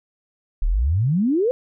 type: exponential sweep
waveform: sine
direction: up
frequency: 32.7 to 523.3 Hz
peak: -16 dBFS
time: 0.62-1.51 s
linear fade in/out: 0 ms
effects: none